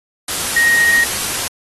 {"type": "tone in noise", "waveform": "sine", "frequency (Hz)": 1873, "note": "A#6", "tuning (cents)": 8, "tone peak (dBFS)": -10, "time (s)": [0.56, 1.04], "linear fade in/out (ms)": 5, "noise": "white", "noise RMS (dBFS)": -20, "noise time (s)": [0.28, 1.48], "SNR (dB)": 7, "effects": ["AAC 32 kbps"]}